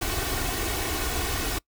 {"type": "noise with comb filter", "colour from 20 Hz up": "pink", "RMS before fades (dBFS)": -28, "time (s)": [0.01, 1.59], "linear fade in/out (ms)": 10, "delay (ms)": 2.7, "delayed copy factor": 0.6, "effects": ["noise-tail reverb RT60 0.1 s tail -24 dB re dry"]}